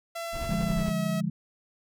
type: tone with pitch glide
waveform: sawtooth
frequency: 673 to 643.7 Hz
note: E5 to E5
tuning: +36 to -41 cents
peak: -29 dBFS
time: 0.15-1.21 s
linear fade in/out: 10 ms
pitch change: -77 cents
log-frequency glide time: 0.64-0.94 s
type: noise with tremolo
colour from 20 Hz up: brown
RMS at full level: -32 dBFS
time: 0.32-0.93 s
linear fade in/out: 50 ms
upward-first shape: sine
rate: 11 Hz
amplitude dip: 50%
type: chord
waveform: sine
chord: D diminished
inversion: none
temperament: equal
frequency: 146.83 / 174.61 / 207.7 Hz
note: D3 / F3 / Ab3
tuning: 0 / 0 / 0 cents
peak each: -33 / -29 / -30 dBFS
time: 0.49-1.3 s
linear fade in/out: 5 ms
effects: none